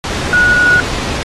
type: tone in noise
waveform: sine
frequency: 1458 Hz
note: F#6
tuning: 26 cents flat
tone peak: -7 dBFS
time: 0.33-0.8 s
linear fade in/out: 0 ms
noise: pink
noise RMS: -19 dBFS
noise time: 0.04-1.23 s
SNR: +9 dB
effects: low-pass 6000 Hz 12 dB/octave + AAC 32 kbps